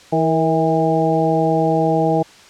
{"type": "harmonic tone with a mistuned harmonic", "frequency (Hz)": 161.8, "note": "E3", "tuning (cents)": -32, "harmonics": [1, 2, 3, 4, 5], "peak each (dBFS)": [-20, -20, -20, -20, -20], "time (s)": [0.12, 2.23], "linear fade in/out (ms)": 10, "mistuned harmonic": 3, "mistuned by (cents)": -39, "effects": ["white hiss -44 dBFS RMS until 2.49 s", "low-pass 6000 Hz 12 dB/octave"]}